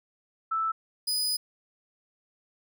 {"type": "tone pair in turn", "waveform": ["sine", "sawtooth"], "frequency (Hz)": [1318.5, 4978], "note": ["E6", "D#8"], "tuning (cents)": [0, 0], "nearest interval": "octave + major seventh", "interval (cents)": 2300, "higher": "second", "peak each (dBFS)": [-25, -23], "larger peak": "second", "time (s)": [[0.51, 0.72], [1.07, 1.37]], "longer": "second", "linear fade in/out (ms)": 10, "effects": []}